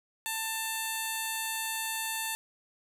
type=tone with notch filter; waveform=5% pulse; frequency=890 Hz; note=A5; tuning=20 cents sharp; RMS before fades=-34 dBFS; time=0.26-2.35 s; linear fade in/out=0 ms; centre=5400 Hz; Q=1.7; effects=none